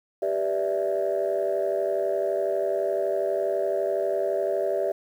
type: chord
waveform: sine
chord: E minor seventh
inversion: first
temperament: equal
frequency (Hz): 392 / 493.9 / 587.3 / 659.3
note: G4 / B4 / D5 / E5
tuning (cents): 0 / 0 / 0 / 0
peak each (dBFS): -27 / -32 / -26 / -27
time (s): 0.22-4.92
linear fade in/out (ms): 5
effects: tanh soft clip ceiling -16 dBFS + 9-bit